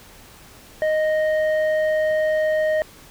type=tone with low-pass filter; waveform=square; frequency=621 Hz; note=D#5; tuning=3 cents flat; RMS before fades=-20 dBFS; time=0.82-2.82 s; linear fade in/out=0 ms; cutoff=1400 Hz; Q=2.7; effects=pink hiss -46 dBFS RMS until 3.1 s